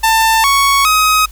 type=tone with pitch steps; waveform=sawtooth; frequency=892 / 1112 / 1263 Hz; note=A5 / C#6 / D#6; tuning=+23 / +5 / +26 cents; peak=-5 dBFS; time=0.03-1.26 s; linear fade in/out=10 ms; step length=410 ms; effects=added 50 Hz sine -31 dBFS peak until 1.31 s + white hiss -43 dBFS RMS until 1.31 s